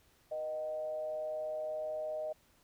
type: tone with frequency modulation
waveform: sine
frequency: 620 Hz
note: D#5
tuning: 6 cents flat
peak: -35 dBFS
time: 0.31-2.33 s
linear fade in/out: 10 ms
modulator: 141 Hz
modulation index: 0.41
effects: pink hiss -68 dBFS RMS until 2.63 s